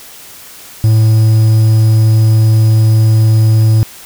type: tone with quantisation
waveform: triangle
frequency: 110 Hz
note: A2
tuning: in tune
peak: -3 dBFS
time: 0.84-3.83 s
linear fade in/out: 0 ms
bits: 5
effects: white hiss -34 dBFS RMS until 4.05 s